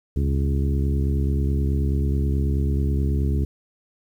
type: harmonic tone with a mistuned harmonic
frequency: 69.3 Hz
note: C#2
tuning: in tune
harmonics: 1 / 2 / 3 / 4 / 5 / 6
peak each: -20 / -26 / -30 / -32 / -34 / -36 dBFS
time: 0.16-3.45 s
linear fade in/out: 5 ms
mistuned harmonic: 1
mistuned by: +110 cents
effects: 9-bit

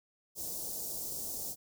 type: band-stop noise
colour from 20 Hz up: white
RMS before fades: -39 dBFS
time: 0.35-1.56 s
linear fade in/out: 50 ms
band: 710 to 5300 Hz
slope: 24 dB/octave
effects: none

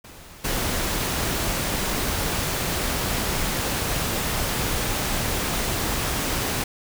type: noise with level steps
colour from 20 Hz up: pink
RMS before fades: -44 / -25 dBFS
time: 0.04-6.64 s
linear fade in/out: 5 ms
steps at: 0.44 s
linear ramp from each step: 10 ms
effects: none

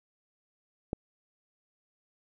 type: click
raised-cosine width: 2 ms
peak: -17 dBFS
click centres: 0.931 s
effects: none

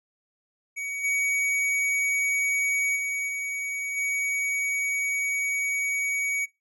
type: tone with level steps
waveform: square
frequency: 2255 Hz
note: C#7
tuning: 29 cents sharp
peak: -31 / -24 / -28 / -30 / -26 dBFS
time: 0.76-6.46 s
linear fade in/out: 20 ms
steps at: 1.03 / 2.95 / 3.27 / 3.96 s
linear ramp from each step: 20 ms
effects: noise-tail reverb RT60 0.2 s tail -19 dB re dry + low-pass 11000 Hz 12 dB/octave

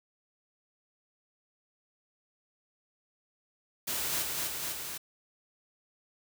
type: noise with echo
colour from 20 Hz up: white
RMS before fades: -33 dBFS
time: 3.87-4.23 s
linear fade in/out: 10 ms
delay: 250 ms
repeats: 3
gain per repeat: -2 dB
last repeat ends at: 4.98 s
effects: none

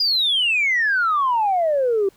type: exponential sweep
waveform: sine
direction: down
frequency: 4978 to 379.1 Hz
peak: -15 dBFS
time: 0-2.09 s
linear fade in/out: 5 ms
effects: tanh soft clip ceiling -12 dBFS + pink hiss -56 dBFS RMS until 2.16 s

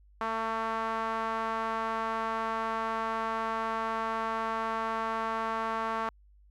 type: tone with band-pass filter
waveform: sawtooth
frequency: 224 Hz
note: A3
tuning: 31 cents sharp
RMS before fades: -32 dBFS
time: 0.21-6.09 s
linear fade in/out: 0 ms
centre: 1100 Hz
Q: 2.4
effects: added 50 Hz sine -56 dBFS peak until 6.5 s

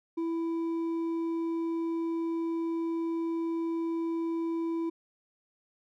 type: tone with hard clipping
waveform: sine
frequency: 331.2 Hz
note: E4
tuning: 8 cents sharp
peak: -30 dBFS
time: 0.17-4.9 s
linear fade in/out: 10 ms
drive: 4 dB
effects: none

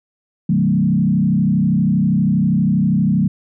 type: tone with frequency modulation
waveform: sine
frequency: 187.7 Hz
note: F#3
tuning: 25 cents sharp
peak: -12 dBFS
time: 0.49-3.28 s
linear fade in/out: 5 ms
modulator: 32.5 Hz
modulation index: 1.4
effects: none

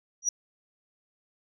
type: tone with exponential growth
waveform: sine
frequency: 5800 Hz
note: F#8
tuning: 35 cents flat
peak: -17 dBFS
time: 0.22-0.29 s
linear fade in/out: 5 ms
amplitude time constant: 15 ms
effects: tanh soft clip ceiling -19 dBFS

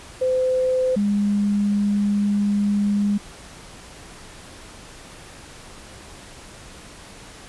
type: tone pair in turn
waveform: sine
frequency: 513 / 204.1 Hz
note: C5 / G#3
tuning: -34 / -30 cents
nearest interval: octave + major third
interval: 1596 cents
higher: first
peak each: -17 / -17 dBFS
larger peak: neither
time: 0.21-0.96 / 0.96-3.18 s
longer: second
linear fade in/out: 10 ms
effects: pink hiss -42 dBFS RMS until 7.48 s + resampled to 24000 Hz

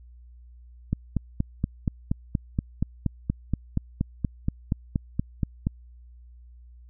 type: click train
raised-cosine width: 5 ms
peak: -11 dBFS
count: 21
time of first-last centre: 0.93-5.669 s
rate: 4.22 Hz
effects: added 60 Hz sine -46 dBFS peak until 6.89 s

